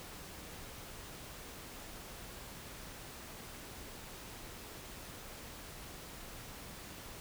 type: silence
effects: pink hiss -49 dBFS RMS until 7.2 s

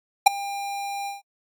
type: tone with ADSR envelope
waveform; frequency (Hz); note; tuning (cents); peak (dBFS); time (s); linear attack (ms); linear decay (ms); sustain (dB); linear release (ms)
square; 800; G5; +35; -7; 0.26-1.22; 10; 11; -22; 150
effects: AAC 64 kbps

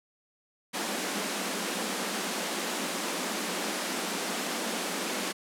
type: high-pass noise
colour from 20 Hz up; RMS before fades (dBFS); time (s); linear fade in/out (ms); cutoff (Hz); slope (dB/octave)
pink; -32; 0.73-5.33; 20; 180; 96
effects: low-pass 11000 Hz 12 dB/octave

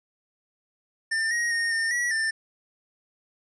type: tone with pitch steps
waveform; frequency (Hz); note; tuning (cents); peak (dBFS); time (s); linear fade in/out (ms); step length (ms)
square; 1794 / 1883 / 1848 / 1815 / 1931 / 1787; A6 / A#6 / A#6 / A#6 / B6 / A6; +33 / +17 / -16 / -47 / -39 / +26; -24; 1.11-2.31; 10; 200
effects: resampled to 22050 Hz + 11-bit

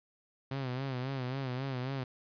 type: tone with vibrato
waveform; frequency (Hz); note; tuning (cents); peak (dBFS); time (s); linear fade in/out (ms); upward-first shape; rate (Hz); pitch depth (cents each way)
sawtooth; 130.81; C3; 0; -30; 0.51-2.04; 5; sine; 3.7; 89
effects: resampled to 11025 Hz + 12-bit

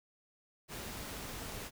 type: noise with amplitude modulation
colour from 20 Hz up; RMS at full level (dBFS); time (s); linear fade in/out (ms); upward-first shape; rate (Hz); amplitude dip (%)
pink; -42; 0.68-1.71; 50; sine; 207; 35
effects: none

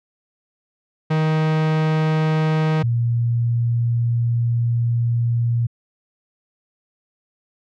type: tone pair in turn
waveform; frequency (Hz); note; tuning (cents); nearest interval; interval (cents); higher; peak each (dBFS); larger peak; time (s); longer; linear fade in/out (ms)
45% pulse / sine; 156.8 / 117.95; D#3 / A#2; +14 / +21; perfect fourth; 493; first; -16; neither; 1.1-2.83 / 2.83-5.67; second; 10
effects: low-pass 3000 Hz 12 dB/octave

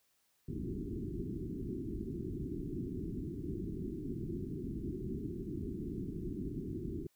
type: low-pass noise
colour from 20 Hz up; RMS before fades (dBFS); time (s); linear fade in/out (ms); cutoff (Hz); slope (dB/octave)
white; -40; 0.48-7.07; 5; 390; 96
effects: white hiss -75 dBFS RMS until 7.15 s

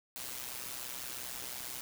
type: noise with amplitude modulation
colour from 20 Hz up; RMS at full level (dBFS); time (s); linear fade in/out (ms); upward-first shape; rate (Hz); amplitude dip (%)
white; -39; 0.16-1.81; 0; sine; 126; 70
effects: none

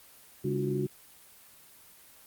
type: tone cluster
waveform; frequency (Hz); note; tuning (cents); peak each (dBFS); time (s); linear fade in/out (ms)
sine; 138.2 / 202.8 / 294.1 / 342.2 / 367.2; C#3 / G#3 / D4 / F4 / F#4; -5 / -41 / +3 / -35 / -13; -32 / -35 / -37 / -40 / -31; 0.44-0.87; 10
effects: white hiss -55 dBFS RMS until 2.26 s + Opus 24 kbps

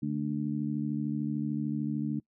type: harmonic tone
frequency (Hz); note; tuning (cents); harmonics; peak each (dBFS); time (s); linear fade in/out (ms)
73.42; D2; 0; 2 / 3 / 4; -34 / -32 / -34; 0.02-2.2; 10
effects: noise-tail reverb RT60 0.1 s tail -25 dB re dry

